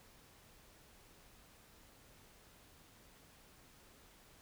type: silence
effects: pink hiss -63 dBFS RMS until 4.41 s